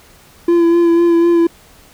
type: tone with vibrato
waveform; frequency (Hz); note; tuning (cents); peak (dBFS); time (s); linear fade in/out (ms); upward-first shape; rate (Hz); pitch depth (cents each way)
triangle; 339.9; F4; -47; -6; 0.48-1.47; 5; sine; 4; 22
effects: pink hiss -45 dBFS RMS until 1.93 s